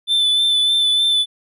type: tone with vibrato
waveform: triangle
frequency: 3520 Hz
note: A7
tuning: in tune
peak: -12 dBFS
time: 0.07-1.26 s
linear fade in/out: 50 ms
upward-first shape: sine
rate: 3.3 Hz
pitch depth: 21 cents each way
effects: none